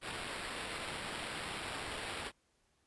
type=noise with sample-and-hold; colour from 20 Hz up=white; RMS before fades=-42 dBFS; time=0.01-2.32 s; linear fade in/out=50 ms; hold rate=6300 Hz; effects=pink hiss -75 dBFS RMS until 2.86 s + resampled to 24000 Hz